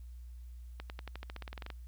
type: accelerating click train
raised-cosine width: 0.3 ms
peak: -27 dBFS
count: 15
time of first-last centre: 0.8-1.702 s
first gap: 99 ms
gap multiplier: 0.93
effects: added 60 Hz sine -45 dBFS peak until 1.87 s + white hiss -72 dBFS RMS until 1.87 s